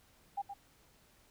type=tone with echo; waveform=sine; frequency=801 Hz; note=G5; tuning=37 cents sharp; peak=-33 dBFS; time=0.37-0.42 s; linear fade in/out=10 ms; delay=120 ms; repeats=1; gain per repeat=-8 dB; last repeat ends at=0.54 s; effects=pink hiss -66 dBFS RMS until 1.3 s